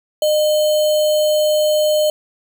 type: tone with sample-and-hold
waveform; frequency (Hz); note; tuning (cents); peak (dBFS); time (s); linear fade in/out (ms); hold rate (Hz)
sine; 609; D#5; -37; -12; 0.22-2.1; 2; 3675
effects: none